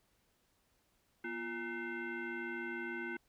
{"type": "tone with frequency modulation", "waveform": "sine", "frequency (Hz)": 932.3, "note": "A#5", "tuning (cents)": 0, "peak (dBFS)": -38, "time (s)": [1.24, 3.17], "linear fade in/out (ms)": 5, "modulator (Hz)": 586, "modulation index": 2.1, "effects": ["pink hiss -75 dBFS RMS until 3.28 s"]}